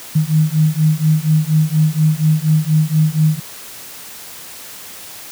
sine beating tone pair, 153.6 / 157.8 Hz, D#3 / D#3, -22 / +25 cents, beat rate 4.2 Hz, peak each -14 dBFS, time 0.15-3.4 s, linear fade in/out 10 ms, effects white hiss -34 dBFS RMS until 5.31 s + high-pass 60 Hz 12 dB/octave

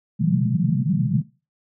white band-pass noise, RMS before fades -20 dBFS, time 0.19-1.22 s, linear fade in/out 20 ms, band 120 to 210 Hz, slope 96 dB/octave, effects noise-tail reverb RT60 0.3 s tail -18 dB re dry

